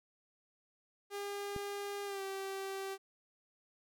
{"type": "tone with pitch glide", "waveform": "sawtooth", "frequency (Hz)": [403.9, 388.1], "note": ["G#4", "G4"], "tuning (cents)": [-48, -17], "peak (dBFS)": -35, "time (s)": [1.1, 2.98], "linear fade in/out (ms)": 50, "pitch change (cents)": -69, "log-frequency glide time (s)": [2.05, 2.22]}
{"type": "click", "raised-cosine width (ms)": 3, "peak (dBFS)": -29, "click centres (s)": 1.563}
{"effects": []}